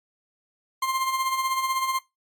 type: tone with tremolo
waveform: 40% pulse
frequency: 1054 Hz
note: C6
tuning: 12 cents sharp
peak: -21 dBFS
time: 0.82-1.99 s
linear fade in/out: 5 ms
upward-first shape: sine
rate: 16 Hz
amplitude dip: 55%
effects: noise-tail reverb RT60 0.2 s tail -20 dB re dry + AAC 64 kbps